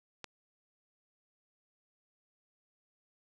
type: click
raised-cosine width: 0.2 ms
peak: -24 dBFS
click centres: 0.243 s
effects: none